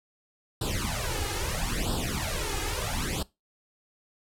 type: noise with flanger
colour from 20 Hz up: pink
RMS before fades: -30 dBFS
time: 0.61-3.23 s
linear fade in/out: 5 ms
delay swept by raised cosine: 0.23 to 2.43 ms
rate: 0.76 Hz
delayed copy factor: +0.9
effects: noise-tail reverb RT60 0.2 s tail -20 dB re dry + low-pass 12000 Hz 12 dB/octave